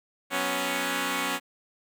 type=chord; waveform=5% pulse; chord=F# suspended fourth; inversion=none; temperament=equal; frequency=185 / 246.9 / 277.2 Hz; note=F#3 / B3 / C#4; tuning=0 / 0 / 0 cents; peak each=-23 / -21 / -17 dBFS; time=0.3-1.4 s; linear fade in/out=50 ms; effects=none